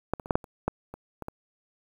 clicks, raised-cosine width 1 ms, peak -11 / -24 / -26 / -8 / -7 / -30 / -11 / -25 / -22 / -21 dBFS, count 10, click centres 0.136 / 0.198 / 0.259 / 0.308 / 0.355 / 0.442 / 0.68 / 0.94 / 1.223 / 1.284 s, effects 8-bit

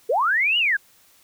sine linear two-way sweep, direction up then down, 405.1 to 2960 to 1518 Hz, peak -17 dBFS, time 0.09-0.77 s, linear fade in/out 10 ms, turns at 0.58 s, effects white hiss -56 dBFS RMS until 1.23 s

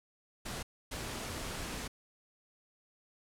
pink noise bursts at uneven times, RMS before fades -40 dBFS, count 2, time 0.45-0.63 / 0.91-1.88 s, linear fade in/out 10 ms, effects low-pass 11000 Hz 12 dB/octave

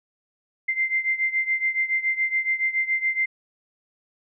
sine beating tone pair, 2084 / 2091.1 Hz, C7 / C7, -7 / -2 cents, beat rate 7.1 Hz, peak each -23 / -26 dBFS, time 0.68-3.26 s, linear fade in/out 10 ms, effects none

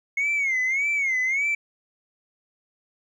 sine tone with vibrato, 2167 Hz, C#7, 40 cents flat, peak -19 dBFS, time 0.17-1.55 s, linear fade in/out 5 ms, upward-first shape sine, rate 1.7 Hz, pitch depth 130 cents each way, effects tanh soft clip ceiling -19 dBFS + 10-bit

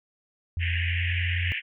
sine tone with pitch glide, 85.2 to 87.6 Hz, F2 to F2, -42 to +6 cents, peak -25 dBFS, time 0.57-1.52 s, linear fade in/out 0 ms, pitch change +48 cents, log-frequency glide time 0.77-1.11 s
pink band-pass noise, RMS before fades -31 dBFS, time 0.59-1.62 s, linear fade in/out 50 ms, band 1700 to 3000 Hz, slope 96 dB/octave
effects none

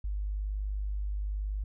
sine tone, 50.5 Hz, G#1, 48 cents flat, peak -30 dBFS, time 0.04-1.64 s, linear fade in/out 5 ms, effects none

